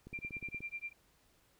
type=click train; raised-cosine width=3 ms; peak=-36 dBFS; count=10; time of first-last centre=0.07-0.606 s; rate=16.8 Hz
type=tone with tremolo; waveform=sine; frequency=2373 Hz; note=D7; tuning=17 cents sharp; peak=-37 dBFS; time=0.13-0.93 s; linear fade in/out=10 ms; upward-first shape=sine; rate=10 Hz; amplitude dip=100%
effects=pink hiss -70 dBFS RMS until 1.59 s